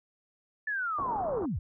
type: linear sweep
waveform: sine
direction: down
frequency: 1760 to 51.6 Hz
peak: -29 dBFS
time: 0.67-1.59 s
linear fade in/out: 5 ms
type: low-pass noise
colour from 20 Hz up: white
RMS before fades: -39 dBFS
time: 0.98-1.46 s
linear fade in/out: 5 ms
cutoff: 1200 Hz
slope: 48 dB/octave
effects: none